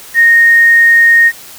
sine tone with quantisation, 1855 Hz, A#6, 9 cents flat, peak -3 dBFS, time 0.14-1.32 s, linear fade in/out 50 ms, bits 5, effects white hiss -33 dBFS RMS until 1.58 s

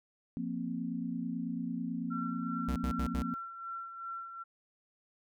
sine chord, F suspended fourth, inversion none, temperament just, 174.61 / 232.8 / 261.9 Hz, F3 / Bb3 / C4, 0 / -2 / +2 cents, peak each -39 / -37 / -38 dBFS, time 0.37-3.34 s, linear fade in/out 0 ms
sine tone with tremolo, 1356 Hz, E6, 49 cents sharp, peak -37 dBFS, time 2.1-4.44 s, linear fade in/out 20 ms, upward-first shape sine, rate 2.6 Hz, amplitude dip 55%
square tone bursts, 65.41 Hz, C2, in tune, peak -33 dBFS, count 4, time 2.68-3.224 s, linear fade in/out 5 ms, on 82 ms, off 72 ms
effects none

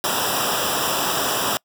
pink noise with comb filter, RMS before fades -22 dBFS, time 0.04-1.57 s, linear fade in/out 0 ms, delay 0.46 ms, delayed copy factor -0.9, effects noise-tail reverb RT60 0.1 s tail -26 dB re dry + high-pass 100 Hz 12 dB/octave

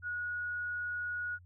sine tone, 1454 Hz, F#6, 31 cents flat, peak -34 dBFS, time 0.02-1.39 s, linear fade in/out 50 ms, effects added 89 Hz sine -54 dBFS peak until 1.45 s

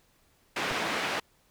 white band-pass noise, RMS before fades -31 dBFS, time 0.56-1.2 s, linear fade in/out 5 ms, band 180 to 2300 Hz, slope 12 dB/octave
clicks, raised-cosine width 2 ms, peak -24 dBFS, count 2, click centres 0.71 / 0.718 s
effects pink hiss -66 dBFS RMS until 1.5 s

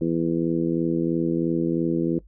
harmonic tone, 83 Hz, E2, 12 cents sharp, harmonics 2 / 3 / 4 / 5 / 6, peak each -27 / -27 / -23 / -32 / -32 dBFS, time 0.01-2.19 s, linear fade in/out 5 ms, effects noise-tail reverb RT60 0.1 s tail -18 dB re dry + added 50 Hz sine -47 dBFS peak until 2.27 s

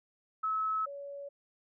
sine tone pair in turn, 1294 / 564.5 Hz, E6 / C#5, -32 / +31 cents, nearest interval octave + major second, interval 1437 cents, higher first, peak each -29 / -40 dBFS, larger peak first, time 0.43-0.86 / 0.86-1.29 s, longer neither, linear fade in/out 10 ms, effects none

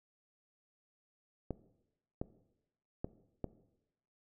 clicks, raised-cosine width 2 ms, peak -23 dBFS, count 4, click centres 1.507 / 2.215 / 3.045 / 3.443 s, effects noise-tail reverb RT60 0.9 s tail -17 dB re dry

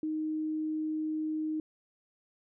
sine tone, 311.1 Hz, D#4, in tune, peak -30 dBFS, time 0.03-1.6 s, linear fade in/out 2 ms, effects none

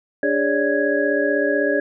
sine tone cluster, 291.8 / 407.5 / 556 / 592 / 1661 Hz, D4 / G#4 / C#5 / D5 / G#6, -11 / -33 / +5 / +14 / 0 cents, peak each -23 dBFS, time 0.23-1.8 s, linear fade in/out 2 ms, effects none

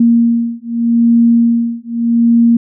sine beating tone pair, 233.1 / 233.92 Hz, A#3 / A#3, 0 / +6 cents, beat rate 0.82 Hz, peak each -11 dBFS, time 0-2.57 s, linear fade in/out 5 ms, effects none

